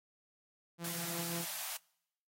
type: tone with tremolo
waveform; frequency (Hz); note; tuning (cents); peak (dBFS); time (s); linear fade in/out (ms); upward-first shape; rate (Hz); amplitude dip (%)
sawtooth; 170; F3; -46; -36; 0.78-1.46; 50; sine; 5.6; 45
type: high-pass noise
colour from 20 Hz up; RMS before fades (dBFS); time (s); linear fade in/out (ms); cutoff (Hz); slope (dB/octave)
white; -41; 0.84-1.77; 5; 580; 96
effects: noise-tail reverb RT60 0.8 s tail -26 dB re dry + AAC 48 kbps